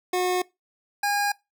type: tone pair in turn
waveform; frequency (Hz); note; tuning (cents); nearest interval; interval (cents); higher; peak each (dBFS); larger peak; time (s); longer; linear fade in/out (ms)
25% pulse; 363.3 / 815.6; F#4 / G#5; -32 / -32; octave + major second; 1400; second; -18; neither; 0.13-0.42 / 1.03-1.32; neither; 5
effects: noise-tail reverb RT60 0.2 s tail -21 dB re dry